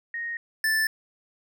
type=tone pair in turn; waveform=sine / square; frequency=1864.7 / 1760 Hz; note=A#6 / A6; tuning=0 / 0 cents; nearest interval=minor second; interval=100 cents; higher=first; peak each=-29 / -22 dBFS; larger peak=second; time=0.14-0.37 / 0.64-0.87 s; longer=neither; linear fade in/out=2 ms; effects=none